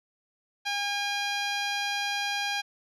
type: tone with low-pass filter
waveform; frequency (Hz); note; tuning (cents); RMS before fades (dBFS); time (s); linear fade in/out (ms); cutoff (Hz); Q
10% pulse; 810; G#5; -43; -30; 0.65-2.62; 20; 6400; 0.75
effects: none